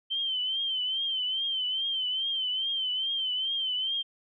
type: tone with vibrato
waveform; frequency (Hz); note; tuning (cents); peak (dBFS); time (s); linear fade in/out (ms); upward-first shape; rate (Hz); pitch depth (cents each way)
sine; 3102; G7; -19; -27; 0.1-4.03; 20; triangle; 2.4; 85
effects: none